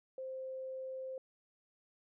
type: tone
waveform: sine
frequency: 523.3 Hz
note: C5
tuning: in tune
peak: -40 dBFS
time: 0.18-1.18 s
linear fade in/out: 2 ms
effects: none